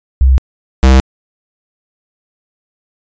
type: tone pair in turn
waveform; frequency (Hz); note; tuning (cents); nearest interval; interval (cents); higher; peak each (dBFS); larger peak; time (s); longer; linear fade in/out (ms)
sine / square; 65.41 / 65.41; C2 / C2; 0 / 0; unison; 0; neither; -4; neither; 0.21-0.38 / 0.83-1; neither; 0
effects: resampled to 16000 Hz